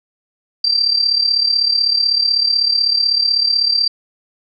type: tone with amplitude modulation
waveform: sine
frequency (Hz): 4699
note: D8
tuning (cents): 0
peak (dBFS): -9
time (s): 0.64-3.88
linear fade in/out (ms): 5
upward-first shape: sine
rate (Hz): 36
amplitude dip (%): 70
effects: none